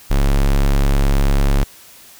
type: tone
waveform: square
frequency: 34.65 Hz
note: C#1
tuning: in tune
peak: -12 dBFS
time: 0.1-1.64 s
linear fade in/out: 10 ms
effects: white hiss -43 dBFS RMS until 2.19 s